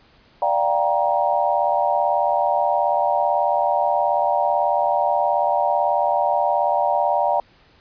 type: chord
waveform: sine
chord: G minor seventh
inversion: second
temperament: just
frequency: 588 / 705.6 / 784 / 940.8 Hz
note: D5 / F5 / G5 / Bb5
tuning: +2 / +18 / 0 / +16 cents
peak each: -22 dBFS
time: 0.42-7.4 s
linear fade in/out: 2 ms
effects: pink hiss -54 dBFS RMS until 7.8 s + resampled to 11025 Hz